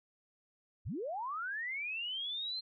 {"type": "linear sweep", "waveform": "sine", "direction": "up", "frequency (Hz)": [51.7, 4186], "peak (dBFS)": -36, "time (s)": [0.85, 2.61], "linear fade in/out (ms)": 20, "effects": []}